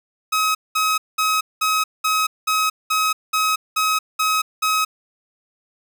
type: tone bursts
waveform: sawtooth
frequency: 1273 Hz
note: D#6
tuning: 39 cents sharp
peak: -13 dBFS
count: 11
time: 0.32-4.85 s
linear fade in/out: 10 ms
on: 230 ms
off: 200 ms
effects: none